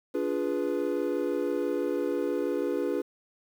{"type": "chord", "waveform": "triangle", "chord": "D diminished seventh", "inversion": "none", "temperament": "equal with one note detuned", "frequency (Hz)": [288.8, 349.2, 415.3, 493.9], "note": ["D4", "F4", "Ab4", "Cb5"], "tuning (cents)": [-29, 0, 0, 0], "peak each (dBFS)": -30, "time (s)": [0.14, 3.02], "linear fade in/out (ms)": 10, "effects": ["9-bit"]}